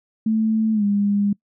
sine tone with pitch glide, 220 to 202.9 Hz, A3 to G#3, 0 to -40 cents, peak -16 dBFS, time 0.26-1.33 s, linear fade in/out 5 ms, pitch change -140 cents, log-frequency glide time 0.73-0.84 s, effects noise-tail reverb RT60 0.1 s tail -24 dB re dry

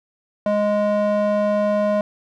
square tone with band-pass filter, 207.7 Hz, G#3, in tune, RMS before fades -19 dBFS, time 0.46-2.01 s, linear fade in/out 2 ms, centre 610 Hz, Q 2, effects none

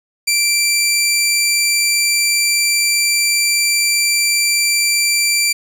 15% pulse tone, 2349 Hz, D7, in tune, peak -6 dBFS, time 0.27-5.53 s, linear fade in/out 10 ms, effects 7-bit

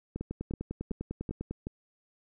two click trains, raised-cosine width 3 ms, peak -22 / -22 dBFS, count 5 / 14, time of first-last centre 0.16-1.669 / 0.21-1.51 s, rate 2.65 / 10 Hz, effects none

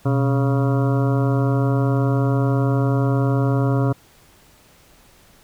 harmonic tone with a mistuned harmonic, 138.59 Hz, C#3, in tune, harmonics 1 / 2 / 3 / 4 / 5 / 7 / 8 / 9 / 10, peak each -17 / -23 / -27 / -29 / -31 / -34 / -35 / -36 / -37 dBFS, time 0.05-3.93 s, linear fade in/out 10 ms, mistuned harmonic 1, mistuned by -150 cents, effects pink hiss -52 dBFS RMS until 5.43 s

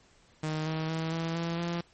sawtooth tone with pitch steps, 155.56 / 158.55 / 161.6 / 164.71 / 167.88 / 171.12 Hz, D#3 / D#3 / E3 / E3 / E3 / F3, 0 / +33 / -34 / -1 / +32 / -35 cents, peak -26 dBFS, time 0.43-1.81 s, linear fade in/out 5 ms, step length 230 ms, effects pink hiss -62 dBFS RMS until 1.93 s + MP3 32 kbps

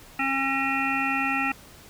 harmonic tone, 270 Hz, C#4, 45 cents flat, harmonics 1 / 3 / 5 / 7 / 9 / 10, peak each -30 / -30 / -30 / -30 / -30 / -30 dBFS, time 0.19-1.52 s, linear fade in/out 5 ms, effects pink hiss -49 dBFS RMS until 1.89 s

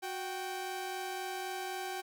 sawtooth tone pair together, 368.1 / 780 Hz, F#4 / G5, -9 / -9 cents, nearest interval octave + minor second, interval 1300 cents, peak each -37 / -35 dBFS, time 0.02-2.02 s, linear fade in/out 20 ms, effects none

